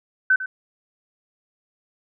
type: tone with echo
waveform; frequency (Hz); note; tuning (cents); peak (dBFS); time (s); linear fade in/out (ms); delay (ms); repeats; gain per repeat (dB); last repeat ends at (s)
sine; 1522; F#6; +48; -13; 0.3-0.36; 5; 100; 1; -13; 0.46
effects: none